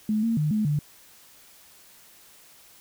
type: tone with pitch steps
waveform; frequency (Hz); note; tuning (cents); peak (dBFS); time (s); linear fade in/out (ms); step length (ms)
sine; 214.5 / 228.4 / 151.2 / 214 / 147.5; A3 / A#3 / D#3 / A3 / D3; -44 / -35 / -49 / -48 / +8; -21; 0.09-0.79; 2; 140
effects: white hiss -53 dBFS RMS until 2.8 s